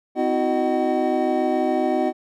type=tone cluster; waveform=triangle; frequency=256.2 / 322.3 / 369.6 / 614 / 756 Hz; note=C4 / E4 / F#4 / D#5 / F#5; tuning=-36 / -39 / -2 / -23 / +37 cents; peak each=-23 dBFS; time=0.15-2.13 s; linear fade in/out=50 ms; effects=none